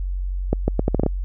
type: accelerating click train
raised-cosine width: 2 ms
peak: -5 dBFS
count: 8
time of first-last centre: 0.53-1.063 s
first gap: 150 ms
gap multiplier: 0.76
effects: added 46 Hz sine -22 dBFS peak until 1.24 s